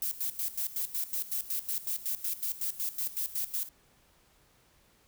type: noise with tremolo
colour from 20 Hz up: violet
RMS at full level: -32 dBFS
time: 0.02-3.69 s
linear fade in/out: 2 ms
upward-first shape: square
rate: 5.4 Hz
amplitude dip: 80%
effects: pink hiss -65 dBFS RMS until 5.07 s